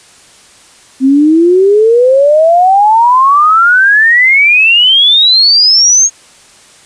sine exponential sweep, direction up, 258.3 to 6620 Hz, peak -3 dBFS, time 1-6.1 s, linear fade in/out 50 ms, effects white hiss -40 dBFS RMS until 6.85 s + resampled to 22050 Hz

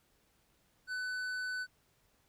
triangle tone with tanh clipping, 1500 Hz, F#6, 23 cents sharp, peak -37 dBFS, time 0.87-1.67 s, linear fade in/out 50 ms, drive 14 dB, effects pink hiss -72 dBFS RMS until 2.28 s

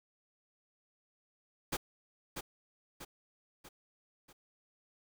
pink noise with echo, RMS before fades -35 dBFS, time 1.72-1.77 s, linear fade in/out 10 ms, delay 640 ms, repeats 4, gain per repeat -6 dB, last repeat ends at 4.33 s, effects none

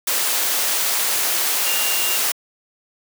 sine tone in noise, 2794 Hz, F7, in tune, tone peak -26 dBFS, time 1.66-2.17 s, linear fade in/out 5 ms, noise white, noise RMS -20 dBFS, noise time 0.07-2.32 s, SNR -9 dB, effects high-pass 400 Hz 12 dB/octave

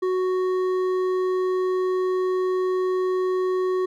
triangle tone with hard clipping, 370 Hz, F#4, in tune, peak -22 dBFS, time 0.02-3.86 s, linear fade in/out 10 ms, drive 11 dB, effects none

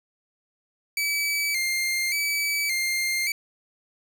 sawtooth tone with vibrato, 2200 Hz, C#7, 14 cents flat, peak -20 dBFS, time 0.97-3.32 s, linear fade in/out 2 ms, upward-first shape square, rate 0.87 Hz, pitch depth 73 cents each way, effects none

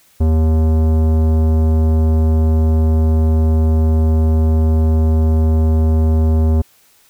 sine tone with tanh clipping, 79.3 Hz, D#2, 33 cents sharp, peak -12 dBFS, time 0.2-6.62 s, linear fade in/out 10 ms, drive 16 dB, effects white hiss -52 dBFS RMS until 7.09 s

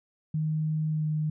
sine tone with pitch glide, 155.56 to 153.77 Hz, D#3 to D#3, 0 to -20 cents, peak -25 dBFS, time 0.34-1.3 s, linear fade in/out 5 ms, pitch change -20 cents, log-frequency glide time 0.9-1.06 s, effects none

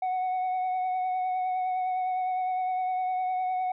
sine tone with vibrato, 740 Hz, F#5, in tune, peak -23 dBFS, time 0.02-3.72 s, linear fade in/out 5 ms, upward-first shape triangle, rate 9.8 Hz, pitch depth 22 cents each way, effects tanh soft clip ceiling -25 dBFS

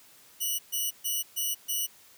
5% pulse tone bursts, 2943 Hz, F#7, 10 cents flat, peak -19 dBFS, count 5, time 0.4-1.87 s, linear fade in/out 20 ms, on 190 ms, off 130 ms, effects white hiss -56 dBFS RMS until 2.17 s + high-pass 60 Hz 12 dB/octave

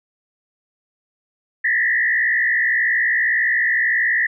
sine tone with frequency modulation, 1864.7 Hz, A#6, in tune, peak -15 dBFS, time 1.64-4.27 s, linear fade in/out 10 ms, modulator 60.9 Hz, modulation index 1.9, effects none

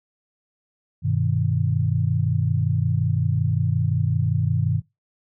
sine chord, G augmented, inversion none, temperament equal, 98 / 123.47 / 155.56 Hz, G2 / B2 / D#3, 0 / 0 / 0 cents, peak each -23 dBFS, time 1.02-4.82 s, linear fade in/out 50 ms, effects noise-tail reverb RT60 0.2 s tail -19 dB re dry

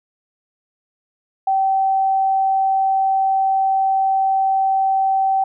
sine tone, 772 Hz, G5, 27 cents flat, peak -14 dBFS, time 1.47-5.44 s, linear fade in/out 5 ms, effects none

